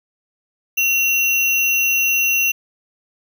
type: tone with sample-and-hold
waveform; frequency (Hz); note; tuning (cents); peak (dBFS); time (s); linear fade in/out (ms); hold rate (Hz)
sine; 2742; F7; -32; -14; 0.77-2.52; 10; 8820
effects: none